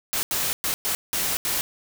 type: noise bursts at uneven times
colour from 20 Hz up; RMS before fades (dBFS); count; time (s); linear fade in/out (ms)
white; -25; 6; 0.13-0.23 / 0.31-0.53 / 0.64-0.74 / 0.85-0.95 / 1.13-1.37 / 1.45-1.61; 0
effects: none